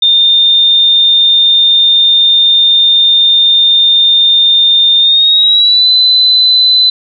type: tone with pitch glide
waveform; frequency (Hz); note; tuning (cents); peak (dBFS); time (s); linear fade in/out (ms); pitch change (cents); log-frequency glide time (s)
sine; 3624 to 4021; A#7 to B7; -50 to +30; -4; 0.02-6.9; 5; +180; 4.99-5.89
effects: none